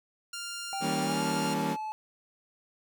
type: tone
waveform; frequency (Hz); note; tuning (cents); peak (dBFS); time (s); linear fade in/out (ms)
10% pulse; 1396.9; F6; 0; -28; 0.33-1.54; 5
type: tone with pitch glide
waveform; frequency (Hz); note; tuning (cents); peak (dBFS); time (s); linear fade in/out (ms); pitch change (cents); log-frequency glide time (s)
triangle; 784 to 864.9; G5 to A5; 0 to -30; -31; 0.73-1.92; 0; +170; 1.02-1.24
type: chord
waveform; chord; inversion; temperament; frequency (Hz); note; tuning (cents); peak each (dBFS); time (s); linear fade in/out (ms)
30% pulse; E diminished seventh; none; equal with one note detuned; 161.05 / 196 / 233.1 / 277.2; E3 / G3 / Bb3 / Db4; -40 / 0 / 0 / 0; -32; 0.8-1.77; 50
effects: none